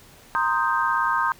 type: chord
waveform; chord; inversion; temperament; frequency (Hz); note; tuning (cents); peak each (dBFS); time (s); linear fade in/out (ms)
sine; C minor seventh; third; equal with one note detuned; 932.3 / 1050.1 / 1244.5 / 1568; Bb5 / C6 / Eb6 / G6; 0 / +6 / 0 / 0; -25; 0.35-1.32; 0
effects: pink hiss -50 dBFS RMS until 1.39 s